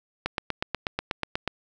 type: click train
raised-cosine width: 0.3 ms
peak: -10 dBFS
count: 11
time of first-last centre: 0.26-1.477 s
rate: 8.22 Hz
effects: none